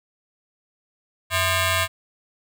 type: ring-modulated tone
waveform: 10% pulse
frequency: 565 Hz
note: C#5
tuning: 33 cents sharp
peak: -8 dBFS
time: 1.3-1.88 s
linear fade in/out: 50 ms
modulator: 473 Hz
effects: none